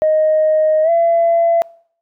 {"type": "tone with pitch glide", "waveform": "sine", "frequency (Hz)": [622.3, 674.7], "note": ["D#5", "E5"], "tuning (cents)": [0, 40], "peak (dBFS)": -9, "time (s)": [0.02, 1.62], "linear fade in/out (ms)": 0, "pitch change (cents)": 140, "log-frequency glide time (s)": [0.83, 0.9], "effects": ["noise-tail reverb RT60 0.6 s tail -25 dB re dry", "tanh soft clip ceiling -6 dBFS"]}